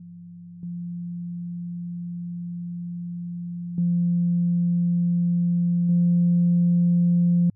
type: tone with level steps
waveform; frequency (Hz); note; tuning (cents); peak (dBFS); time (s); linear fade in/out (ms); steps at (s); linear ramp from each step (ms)
sine; 173.7; F3; -9; -39 / -29 / -18 / -15; 0-7.5; 5; 0.63 / 3.78 / 5.89; 2
effects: tanh soft clip ceiling -11 dBFS + added 103 Hz sine -54 dBFS peak until 7.55 s